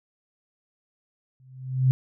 sine tone with exponential growth, 130 Hz, C3, 11 cents flat, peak -13 dBFS, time 1.4-1.91 s, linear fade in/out 0 ms, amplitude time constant 110 ms, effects none

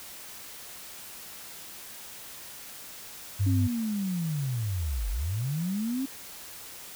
sine tone, 98.8 Hz, G2, 14 cents sharp, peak -22 dBFS, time 3.39-3.68 s, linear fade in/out 20 ms
sine linear two-way sweep, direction down then up, 275.1 to 43.98 to 275.1 Hz, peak -27 dBFS, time 3.46-6.06 s, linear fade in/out 10 ms, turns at 5.1 s
effects white hiss -44 dBFS RMS until 6.95 s

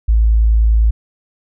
sine tone, 55 Hz, A1, in tune, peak -8 dBFS, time 0.08-0.91 s, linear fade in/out 10 ms, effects none

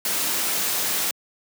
white noise, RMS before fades -24 dBFS, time 0.05-1.11 s, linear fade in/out 2 ms, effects high-pass 150 Hz 12 dB/octave

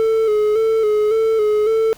triangle tone with vibrato, 434 Hz, A4, 24 cents flat, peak -11 dBFS, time 0-1.93 s, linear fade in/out 0 ms, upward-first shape square, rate 1.8 Hz, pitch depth 43 cents each way, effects pink hiss -45 dBFS RMS until 1.97 s

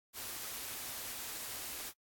white band-stop noise, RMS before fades -43 dBFS, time 0.13-1.93 s, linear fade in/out 50 ms, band 150 to 210 Hz, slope 96 dB/octave, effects noise-tail reverb RT60 0.1 s tail -26 dB re dry + AAC 64 kbps

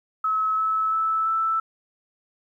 sine tone with pitch steps, 1290 / 1300.5 / 1311 / 1321.7 Hz, E6 / E6 / E6 / E6, -38 / -24 / -10 / +4 cents, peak -20 dBFS, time 0.24-1.6 s, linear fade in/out 5 ms, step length 340 ms, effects 10-bit

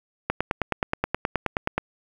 click train, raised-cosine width 0.5 ms, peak -7 dBFS, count 15, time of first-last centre 0.3-1.78 s, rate 9.46 Hz, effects 7-bit

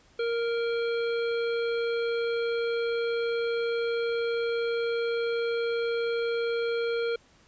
harmonic tone, 466.2 Hz, A#4, in tune, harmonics 1 / 3 / 5 / 7 / 9, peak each -26 / -36 / -40 / -43 / -45 dBFS, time 0.19-7.16 s, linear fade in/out 5 ms, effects pink hiss -60 dBFS RMS until 7.47 s + resampled to 16000 Hz

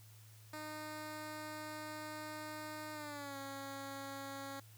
10% pulse tone with pitch glide, 306.6 to 274.7 Hz, D#4 to C#4, -25 to -16 cents, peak -36 dBFS, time 0.53-4.6 s, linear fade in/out 5 ms, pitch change -191 cents, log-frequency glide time 2.93-3.37 s, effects added 108 Hz sine -57 dBFS peak until 4.77 s + white hiss -64 dBFS RMS until 4.77 s

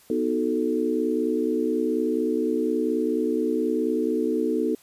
sine chord, B dominant seventh, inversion none, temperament equal, 246.9 / 311.1 / 370 / 440 Hz, B3 / D#4 / F#4 / A4, 0 / 0 / 0 / 0 cents, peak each -27 / -26 / -29 / -26 dBFS, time 0.1-4.75 s, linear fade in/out 2 ms, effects white hiss -55 dBFS RMS until 4.82 s + resampled to 32000 Hz

